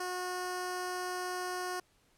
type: tone with notch filter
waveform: 10% pulse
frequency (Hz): 363.1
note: F#4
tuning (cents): -33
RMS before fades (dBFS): -37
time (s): 0-1.8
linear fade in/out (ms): 5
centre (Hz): 2300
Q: 1.8
effects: pink hiss -69 dBFS RMS until 2.17 s + low-pass 12000 Hz 12 dB/octave